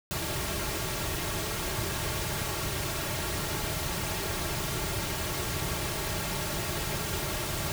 pink noise with comb filter, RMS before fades -32 dBFS, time 0.11-7.72 s, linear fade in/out 0 ms, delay 4 ms, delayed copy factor -0.6, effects none

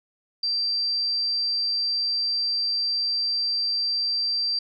sine tone, 4699 Hz, D8, in tune, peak -22 dBFS, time 0.43-4.59 s, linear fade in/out 5 ms, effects none

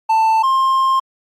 triangle tone pair in turn, 887 / 1060.1 Hz, A5 / C6, +14 / +22 cents, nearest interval minor third, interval 308 cents, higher second, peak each -9 / -10 dBFS, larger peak first, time 0.09-0.43 / 0.43-1 s, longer second, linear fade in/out 10 ms, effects AAC 64 kbps

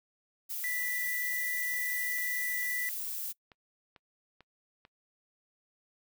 violet noise, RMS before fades -37 dBFS, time 0.49-3.33 s, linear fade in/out 20 ms
triangle tone, 1975.5 Hz, B6, in tune, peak -31 dBFS, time 0.64-2.89 s, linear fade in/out 0 ms
click train, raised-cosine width 0.3 ms, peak -37 dBFS, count 8, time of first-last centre 1.74-4.851 s, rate 2.25 Hz
effects noise-tail reverb RT60 0.1 s tail -24 dB re dry

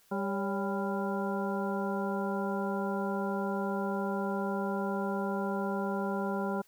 harmonic tone with a mistuned harmonic, 198.4 Hz, G3, 21 cents sharp, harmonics 1 / 2 / 3 / 4 / 5 / 7, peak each -33 / -36 / -38 / -39 / -40 / -41 dBFS, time 0.11-6.62 s, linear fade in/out 10 ms, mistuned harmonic 3, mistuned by -84 cents, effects white hiss -64 dBFS RMS until 6.67 s

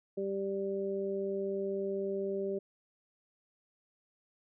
harmonic tone, 196 Hz, G3, in tune, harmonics 1 / 2 / 3, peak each -40 / -33 / -40 dBFS, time 0.17-2.59 s, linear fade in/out 10 ms, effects none

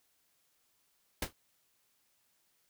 pink noise with exponential decay, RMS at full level -29 dBFS, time 1.22-1.33 s, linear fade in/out 5 ms, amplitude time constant 22 ms, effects white hiss -74 dBFS RMS until 2.69 s

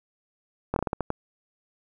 slowing click train, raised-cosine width 1 ms, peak -12 dBFS, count 8, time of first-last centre 0.74-1.104 s, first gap 22 ms, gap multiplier 1.28, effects 9-bit

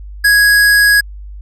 square tone, 1661.2 Hz, G#6, in tune, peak -7 dBFS, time 0.24-1.01 s, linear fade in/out 10 ms, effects added 50 Hz sine -27 dBFS peak until 1.41 s + resampled to 32000 Hz

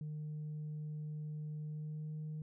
sine tone with pitch glide, 151.9 to 154.02 Hz, D#3 to D#3, -41 to -17 cents, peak -38 dBFS, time 0.01-2.42 s, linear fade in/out 2 ms, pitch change +24 cents, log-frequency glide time 1.63-2.16 s, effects tanh soft clip ceiling -38 dBFS

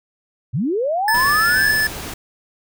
sine linear sweep, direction up, 98.3 to 1732 Hz, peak -17 dBFS, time 0.53-1.72 s, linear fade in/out 20 ms
square tone, 1738 Hz, A6, 22 cents flat, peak -16 dBFS, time 1.08-1.87 s, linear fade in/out 2 ms
pink noise, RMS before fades -30 dBFS, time 1.14-2.14 s, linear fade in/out 5 ms
effects none

